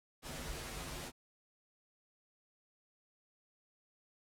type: noise with comb filter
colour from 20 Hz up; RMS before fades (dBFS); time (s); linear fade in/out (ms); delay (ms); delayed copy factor
pink; -44; 0.22-1.12; 50; 10; -0.85
effects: low-pass 12000 Hz 12 dB/octave